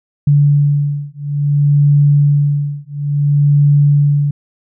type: beating tone pair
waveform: sine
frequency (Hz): 144.2 / 144.78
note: D3 / D3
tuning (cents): -31 / -24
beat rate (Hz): 0.58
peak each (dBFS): -12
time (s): 0.27-4.31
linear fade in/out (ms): 5
effects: none